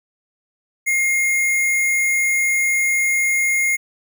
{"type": "tone with sample-and-hold", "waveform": "sine", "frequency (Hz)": 2128, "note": "C7", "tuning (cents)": 29, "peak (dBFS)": -15, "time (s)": [0.86, 3.77], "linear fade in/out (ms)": 20, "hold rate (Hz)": 8820, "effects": []}